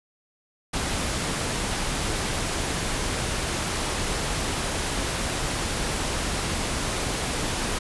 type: noise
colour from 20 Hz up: pink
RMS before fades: -27 dBFS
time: 0.73-7.79 s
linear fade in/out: 10 ms
effects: resampled to 24000 Hz